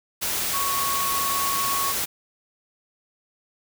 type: tone in noise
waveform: sine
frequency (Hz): 1108.7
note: C#6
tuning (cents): 0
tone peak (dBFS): -25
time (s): 0.53-1.93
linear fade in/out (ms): 20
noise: white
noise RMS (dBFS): -26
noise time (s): 0.21-2.06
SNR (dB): -2
effects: none